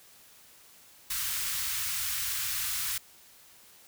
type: band-stop noise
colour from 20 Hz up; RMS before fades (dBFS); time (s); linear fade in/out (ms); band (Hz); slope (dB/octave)
white; -32; 1.1-2.98; 5; 120 to 1200; 24
effects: white hiss -56 dBFS RMS until 3.87 s